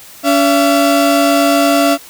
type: tone pair together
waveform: 35% pulse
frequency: 283.8 / 675 Hz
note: C#4 / E5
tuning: +41 / +41 cents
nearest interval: octave + minor third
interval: 1500 cents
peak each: -10 dBFS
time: 0.23-1.98 s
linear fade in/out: 50 ms
effects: white hiss -37 dBFS RMS until 2.09 s